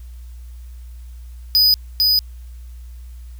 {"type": "tone with echo", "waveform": "square", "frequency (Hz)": 4978, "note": "D#8", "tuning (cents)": 0, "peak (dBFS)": -11, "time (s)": [1.55, 1.74], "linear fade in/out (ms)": 0, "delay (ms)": 450, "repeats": 1, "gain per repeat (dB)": -2, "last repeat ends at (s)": 2.19, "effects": ["added 60 Hz sine -33 dBFS peak until 3.39 s", "white hiss -56 dBFS RMS until 3.39 s"]}